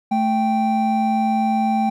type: tone pair together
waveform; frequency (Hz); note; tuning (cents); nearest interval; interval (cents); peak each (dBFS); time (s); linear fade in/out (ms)
triangle; 220 / 784; A3 / G5; 0 / 0; octave + minor seventh; 2200; -17; 0.11-1.9; 10
effects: none